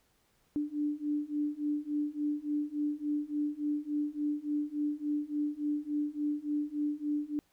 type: beating tone pair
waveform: sine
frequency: 293.7 / 297.2 Hz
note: D4 / D4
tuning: 0 / +21 cents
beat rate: 3.5 Hz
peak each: -34 / -33 dBFS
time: 0.56-7.39 s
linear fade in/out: 0 ms
effects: pink hiss -71 dBFS RMS until 7.52 s